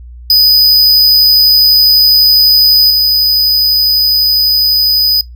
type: tone with level steps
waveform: square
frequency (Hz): 4986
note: D#8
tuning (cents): +3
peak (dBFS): -4 / -7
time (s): 0.3-5.21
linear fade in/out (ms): 2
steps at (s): 2.9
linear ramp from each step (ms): 5
effects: noise-tail reverb RT60 0.2 s tail -26 dB re dry + added 60 Hz sine -28 dBFS peak until 5.35 s